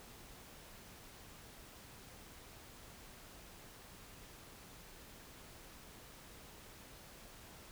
silence, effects pink hiss -56 dBFS RMS until 7.71 s

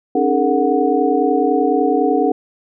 sine tone cluster, 271.6 / 301.6 / 415.8 / 459.7 / 736 Hz, C#4 / D4 / G#4 / A#4 / F#5, -35 / +46 / +2 / -24 / -9 cents, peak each -19 dBFS, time 0.15-2.32 s, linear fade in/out 5 ms, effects none

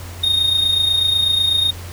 triangle tone with amplitude modulation, 3700 Hz, A#7, 14 cents flat, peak -10 dBFS, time 0.23-1.71 s, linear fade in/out 10 ms, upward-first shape sine, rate 28.1 Hz, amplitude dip 55%, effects added 88 Hz sine -30 dBFS peak until 1.92 s + pink hiss -37 dBFS RMS until 1.92 s

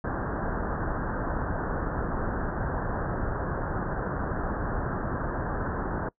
pink low-pass noise, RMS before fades -30 dBFS, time 0.04-6.09 s, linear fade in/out 5 ms, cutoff 1700 Hz, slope 96 dB/octave, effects noise-tail reverb RT60 0.1 s tail -23 dB re dry

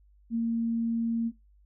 sine tone, 230.1 Hz, A#3, 22 cents flat, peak -25 dBFS, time 0.3-1.32 s, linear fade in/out 50 ms, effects noise-tail reverb RT60 0.2 s tail -21 dB re dry + added 50 Hz sine -57 dBFS peak until 1.65 s

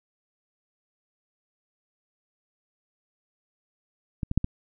clicks, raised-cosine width 5 ms, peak -16 / -15 / -7 / -14 dBFS, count 4, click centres 4.232 / 4.314 / 4.376 / 4.444 s, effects none

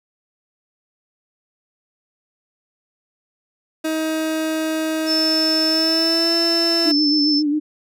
30% pulse tone with pitch glide, 316.3 to 335.1 Hz, D#4 to E4, +29 to +29 cents, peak -17 dBFS, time 3.84-6.92 s, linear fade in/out 10 ms, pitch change +100 cents, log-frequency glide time 5.68-6.34 s
sine tone, 5290 Hz, E8, 5 cents sharp, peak -17 dBFS, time 5.06-7.43 s, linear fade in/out 50 ms
sine tone with vibrato, 296.9 Hz, D4, 19 cents sharp, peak -16 dBFS, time 6.85-7.6 s, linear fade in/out 20 ms, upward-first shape sine, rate 7.4 Hz, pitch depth 54 cents each way
effects none

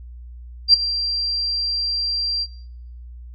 sine tone with ADSR envelope, 4730 Hz, D8, 12 cents sharp, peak -5 dBFS, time 0.68-2.47 s, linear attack 56 ms, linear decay 10 ms, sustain -15 dB, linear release 49 ms, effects noise-tail reverb RT60 0.7 s tail -21 dB re dry + added 60 Hz sine -35 dBFS peak until 3.34 s

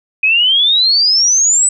sine exponential sweep, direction up, 2496 to 8100 Hz, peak -8 dBFS, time 0.23-1.69 s, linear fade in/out 5 ms, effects none

